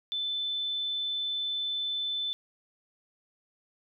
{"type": "tone", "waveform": "sine", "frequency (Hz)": 3520, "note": "A7", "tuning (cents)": 0, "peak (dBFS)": -29, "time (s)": [0.12, 2.33], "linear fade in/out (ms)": 0, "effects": []}